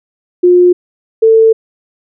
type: tone pair in turn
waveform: sine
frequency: 356.8 / 446.6 Hz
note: F4 / A4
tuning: +37 / +26 cents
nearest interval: major third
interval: 389 cents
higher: second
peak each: -3 dBFS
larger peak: neither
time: 0.43-0.73 / 1.22-1.53 s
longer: second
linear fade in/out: 10 ms
effects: none